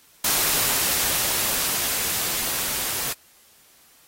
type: noise with level ramp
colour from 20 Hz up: white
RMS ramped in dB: -21 to -27 dBFS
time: 0.24-3.13 s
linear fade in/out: 5 ms
effects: white hiss -55 dBFS RMS until 4.07 s + AAC 48 kbps